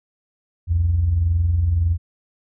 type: tone pair together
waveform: sine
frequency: 64.1 / 85.8 Hz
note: C2 / F2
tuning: -35 / -30 cents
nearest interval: perfect fourth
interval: 505 cents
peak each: -24 / -15 dBFS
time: 0.67-1.98 s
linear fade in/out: 50 ms
effects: tanh soft clip ceiling -9 dBFS